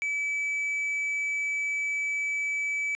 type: tone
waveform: triangle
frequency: 2298 Hz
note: D7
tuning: 38 cents flat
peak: -25 dBFS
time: 0.02-2.95 s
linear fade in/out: 0 ms
effects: resampled to 22050 Hz + 10-bit